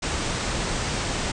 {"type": "low-pass noise", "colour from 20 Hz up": "pink", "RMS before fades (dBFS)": -27, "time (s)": [0.02, 1.32], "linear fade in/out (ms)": 10, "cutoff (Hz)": 8800, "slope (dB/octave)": 96, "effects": []}